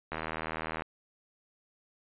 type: click train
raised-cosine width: 0.5 ms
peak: -19 dBFS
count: 57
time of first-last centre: 0.12-0.821 s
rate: 79.9 Hz
effects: resampled to 8000 Hz